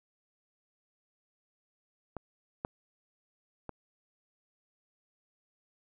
clicks, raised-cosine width 1 ms, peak -24 / -19 / -25 dBFS, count 3, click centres 2.167 / 2.649 / 3.693 s, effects none

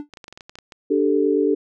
triangle tone with exponential decay, 293.7 Hz, D4, in tune, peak -23 dBFS, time 0-0.09 s, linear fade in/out 0 ms, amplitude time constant 18 ms
clicks, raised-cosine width 0.2 ms, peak -22 dBFS, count 11, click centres 0.137 / 0.172 / 0.242 / 0.281 / 0.326 / 0.375 / 0.408 / 0.495 / 0.555 / 0.587 / 0.722 s
sine chord, D suspended fourth, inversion none, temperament just, 293.7 / 391.6 / 440.5 Hz, D4 / G4 / A4, 0 / -2 / +2 cents, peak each -20 dBFS, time 0.9-1.55 s, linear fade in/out 10 ms
effects none

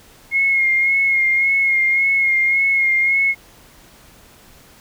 sine tone with vibrato, 2152 Hz, C7, 48 cents sharp, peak -13 dBFS, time 0.31-3.35 s, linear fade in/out 50 ms, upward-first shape sine, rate 1.8 Hz, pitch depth 32 cents each way, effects pink hiss -47 dBFS RMS until 4.8 s

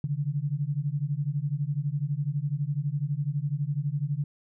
sine beating tone pair, 138.59 / 150.59 Hz, C#3 / D3, 0 / +44 cents, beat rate 12 Hz, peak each -29 dBFS, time 0.04-4.24 s, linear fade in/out 2 ms, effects none

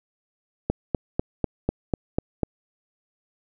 click train, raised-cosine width 2 ms, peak -8 dBFS, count 8, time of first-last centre 0.7-2.433 s, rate 4.04 Hz, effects none

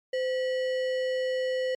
sine tone with sample-and-hold, 514 Hz, C5, 31 cents flat, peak -25 dBFS, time 0.13-1.75 s, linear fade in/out 5 ms, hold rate 2450 Hz, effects low-pass 4000 Hz 12 dB/octave + MP3 96 kbps

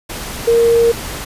sine tone in noise, 465.3 Hz, A#4, 3 cents flat, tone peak -8 dBFS, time 0.47-0.92 s, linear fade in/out 10 ms, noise pink, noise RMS -26 dBFS, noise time 0.09-1.25 s, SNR +15 dB, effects resampled to 32000 Hz

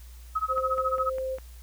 sine tone with tremolo, 1277 Hz, D#6, 45 cents sharp, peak -22 dBFS, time 0.35-1.1 s, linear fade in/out 10 ms, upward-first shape sine, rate 14 Hz, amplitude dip 95%
sine tone, 523.3 Hz, C5, in tune, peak -28 dBFS, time 0.48-1.39 s, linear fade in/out 50 ms
click train, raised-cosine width 0.5 ms, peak -28 dBFS, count 5, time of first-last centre 0.58-1.385 s, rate 4.97 Hz
effects added 60 Hz sine -43 dBFS peak until 1.62 s + white hiss -56 dBFS RMS until 1.62 s

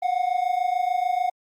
triangle tone pair together, 713.2 / 740 Hz, F5 / F#5, +36 / 0 cents, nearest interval minor second, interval 64 cents, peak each -22 dBFS, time 0.02-1.3 s, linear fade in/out 10 ms, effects Opus 32 kbps

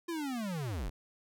square linear sweep, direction down, 349.2 to 33.06 Hz, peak -35 dBFS, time 0.08-0.9 s, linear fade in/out 10 ms, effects none

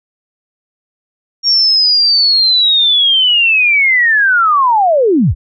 sine linear sweep, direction down, 5588 to 38.13 Hz, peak -7 dBFS, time 1.43-5.35 s, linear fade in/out 50 ms, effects none

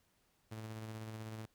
sawtooth tone with tremolo, 110 Hz, A2, in tune, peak -39 dBFS, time 0.51-1.46 s, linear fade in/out 10 ms, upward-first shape square, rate 16 Hz, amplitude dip 25%, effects pink hiss -75 dBFS RMS until 1.54 s

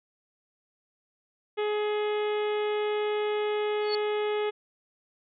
harmonic tone, 420.6 Hz, G#4, 22 cents sharp, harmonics 1 / 2 / 3 / 4 / 5 / 6 / 7 / 8 / 9, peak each -26 / -36 / -40 / -44 / -41 / -45 / -46 / -44 / -57 dBFS, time 1.57-4.51 s, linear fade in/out 20 ms
sine tone with exponential growth, 4435 Hz, C#8, in tune, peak -25 dBFS, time 3.81-3.95 s, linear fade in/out 2 ms, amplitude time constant 29 ms
effects none

